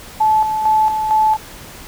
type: tone with tremolo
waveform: sine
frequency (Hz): 867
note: A5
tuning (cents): -26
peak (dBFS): -10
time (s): 0.2-1.37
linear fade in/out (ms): 10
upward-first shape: square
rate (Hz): 2.2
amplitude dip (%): 50
effects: pink hiss -36 dBFS RMS until 1.87 s